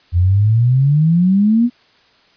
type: exponential sweep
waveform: sine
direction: up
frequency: 84.4 to 246.9 Hz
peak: -9 dBFS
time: 0.12-1.7 s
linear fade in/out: 50 ms
effects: white hiss -52 dBFS RMS until 2.36 s + resampled to 11025 Hz